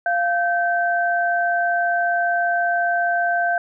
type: tone pair together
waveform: sine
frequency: 696 / 1550.8 Hz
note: F5 / G6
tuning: -6 / -19 cents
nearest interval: octave + major second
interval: 1387 cents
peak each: -19 / -21 dBFS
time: 0.06-3.58 s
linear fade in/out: 2 ms
effects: none